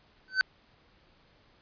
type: tone with exponential growth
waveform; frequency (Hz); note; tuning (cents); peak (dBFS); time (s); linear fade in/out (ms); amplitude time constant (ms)
square; 1525; G6; -48; -18; 0.28-0.41; 0; 27
effects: pink hiss -63 dBFS RMS until 1.61 s + resampled to 11025 Hz